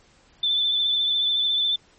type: tone with vibrato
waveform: sine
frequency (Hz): 3520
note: A7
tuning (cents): 0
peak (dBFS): -19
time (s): 0.43-1.76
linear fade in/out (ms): 5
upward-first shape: sine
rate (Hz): 14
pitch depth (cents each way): 28
effects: pink hiss -57 dBFS RMS until 1.98 s + MP3 32 kbps